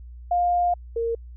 sine tone pair in turn, 705 / 461.6 Hz, F5 / A#4, +16 / -17 cents, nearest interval perfect fifth, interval 733 cents, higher first, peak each -18 / -22 dBFS, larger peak first, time 0.31-0.74 / 0.96-1.15 s, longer first, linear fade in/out 5 ms, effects added 60 Hz sine -38 dBFS peak until 1.36 s

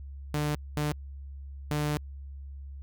sawtooth tone bursts at uneven times, 148.9 Hz, D3, 24 cents sharp, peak -23 dBFS, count 3, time 0.34-0.55 / 0.77-0.92 / 1.71-1.97 s, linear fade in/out 0 ms, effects added 69 Hz sine -39 dBFS peak until 2.82 s

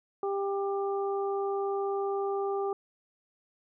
harmonic tone, 396.2 Hz, G4, 18 cents sharp, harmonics 1 / 2 / 3, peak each -29 / -35 / -39 dBFS, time 0.23-2.73 s, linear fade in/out 2 ms, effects none

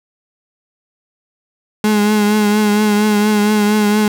35% pulse tone with vibrato, 210 Hz, G#3, 19 cents sharp, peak -9 dBFS, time 1.84-4.08 s, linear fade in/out 2 ms, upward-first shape triangle, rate 4.3 Hz, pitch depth 41 cents each way, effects none

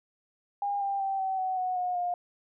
sine tone with pitch steps, 808 / 793.2 / 778.7 / 764.4 / 750.4 / 736.7 / 723.2 / 709.9 Hz, G#5 / G5 / G5 / G5 / F#5 / F#5 / F#5 / F5, -48 / +20 / -12 / -44 / +24 / -8 / -40 / +28 cents, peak -27 dBFS, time 0.62-2.14 s, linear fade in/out 2 ms, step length 190 ms, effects none

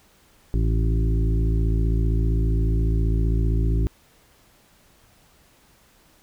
harmonic tone with a mistuned harmonic, 55 Hz, A1, in tune, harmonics 1 / 2 / 3 / 5 / 6 / 7, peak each -19 / -25 / -29 / -33 / -35 / -36 dBFS, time 0.54-3.87 s, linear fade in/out 0 ms, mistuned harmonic 1, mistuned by -23 cents, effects pink hiss -57 dBFS RMS until 6.22 s

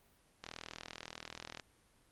click train, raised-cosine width 0.2 ms, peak -26 dBFS, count 48, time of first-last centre 0.44-1.598 s, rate 40.6 Hz, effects pink hiss -69 dBFS RMS until 2.11 s + Opus 32 kbps

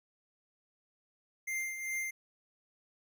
square tone with tremolo, 2098 Hz, C7, 4 cents sharp, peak -33 dBFS, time 1.47-2.11 s, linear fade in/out 10 ms, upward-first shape triangle, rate 2.5 Hz, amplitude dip 60%, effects none

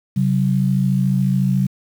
sine tone pair together, 134.8 / 188.77 Hz, C#3 / F#3, -48 / +35 cents, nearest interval tritone, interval 583 cents, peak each -17 dBFS, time 0.16-1.67 s, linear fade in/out 10 ms, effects 7-bit

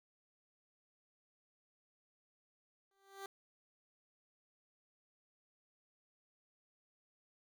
15% pulse tone with exponential growth, 392 Hz, G4, in tune, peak -36 dBFS, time 2.91-3.26 s, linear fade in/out 2 ms, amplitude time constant 74 ms, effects none

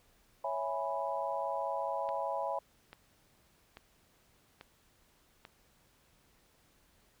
sine chord, C# minor seventh, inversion none, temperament equal, 554.4 / 659.3 / 830.6 / 987.8 Hz, C#5 / E5 / G#5 / B5, 0 / 0 / 0 / 0 cents, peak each -38 dBFS, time 0.44-2.59 s, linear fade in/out 5 ms
click train, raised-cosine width 0.3 ms, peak -32 dBFS, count 5, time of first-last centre 2.09-5.451 s, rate 1.19 Hz
effects pink hiss -68 dBFS RMS until 7.2 s

